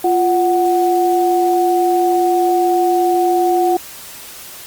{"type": "tone pair together", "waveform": "sine", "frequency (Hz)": [349.2, 740], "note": ["F4", "F#5"], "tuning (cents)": [0, 0], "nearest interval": "octave + minor second", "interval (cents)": 1300, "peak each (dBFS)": -14, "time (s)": [0.04, 3.77], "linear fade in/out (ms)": 5, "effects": ["white hiss -34 dBFS RMS until 4.66 s", "Opus 24 kbps"]}